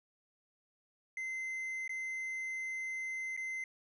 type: tone with dropouts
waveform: triangle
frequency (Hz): 2067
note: C7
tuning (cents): -22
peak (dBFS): -35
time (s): 1.17-3.64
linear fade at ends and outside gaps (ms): 2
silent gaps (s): 1.878-1.893 / 3.366-3.374
effects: resampled to 24000 Hz